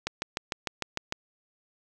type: click train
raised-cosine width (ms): 0.2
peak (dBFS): -12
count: 8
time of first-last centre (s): 0.07-1.124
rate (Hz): 6.64
effects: none